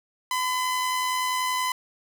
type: tone with amplitude modulation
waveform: sawtooth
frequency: 1012 Hz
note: B5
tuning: 42 cents sharp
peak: -19 dBFS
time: 0.31-1.72 s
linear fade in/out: 2 ms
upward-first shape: sine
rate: 90.5 Hz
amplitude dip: 25%
effects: none